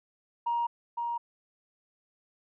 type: tone with echo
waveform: sine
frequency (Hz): 943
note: A#5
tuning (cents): +20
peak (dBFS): -25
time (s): 0.46-0.67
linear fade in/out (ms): 10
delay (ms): 510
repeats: 1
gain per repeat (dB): -4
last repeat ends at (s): 1.18
effects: tanh soft clip ceiling -22 dBFS